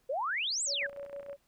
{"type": "exponential two-way sweep", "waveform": "sine", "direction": "up then down", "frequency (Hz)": [489.8, 8372, 1483], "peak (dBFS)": -30, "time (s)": [0.09, 0.87], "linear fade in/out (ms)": 10, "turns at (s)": 0.64}
{"type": "tone with tremolo", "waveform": "sine", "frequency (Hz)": 564, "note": "C#5", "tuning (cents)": 30, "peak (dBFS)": -38, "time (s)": [0.66, 1.37], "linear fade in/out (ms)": 50, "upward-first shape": "square", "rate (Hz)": 6.4, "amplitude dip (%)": 55}
{"type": "click train", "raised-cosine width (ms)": 0.5, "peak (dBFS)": -37, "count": 16, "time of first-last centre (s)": [0.83, 1.33], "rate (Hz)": 30}
{"effects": ["pink hiss -72 dBFS RMS until 1.47 s"]}